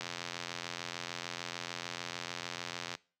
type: click train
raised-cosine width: 0.2 ms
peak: -20 dBFS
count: 256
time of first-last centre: 0.01-2.951 s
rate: 86.7 Hz
effects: noise-tail reverb RT60 0.4 s tail -23 dB re dry + high-pass 100 Hz 12 dB/octave